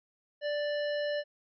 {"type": "harmonic tone", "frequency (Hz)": 587.3, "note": "D5", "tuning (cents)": 0, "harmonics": [1, 3, 5, 7, 9], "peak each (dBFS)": [-30, -39, -44, -47, -51], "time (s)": [0.41, 1.24], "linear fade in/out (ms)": 50, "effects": []}